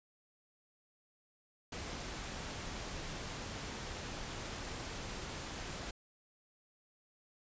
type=noise; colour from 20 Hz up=pink; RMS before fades=-43 dBFS; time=1.72-5.91 s; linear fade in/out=5 ms; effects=resampled to 16000 Hz